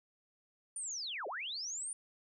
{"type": "linear two-way sweep", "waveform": "sine", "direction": "down then up", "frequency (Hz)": [9397, 364.7, 9397], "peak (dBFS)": -38, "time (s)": [0.76, 1.93], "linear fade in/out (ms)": 2, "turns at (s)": 1.27, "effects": []}